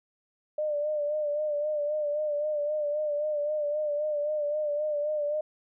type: tone with vibrato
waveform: sine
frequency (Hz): 597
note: D5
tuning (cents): +28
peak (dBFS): -26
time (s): 0.58-5.41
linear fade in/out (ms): 5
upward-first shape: sine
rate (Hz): 3.8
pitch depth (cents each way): 46
effects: none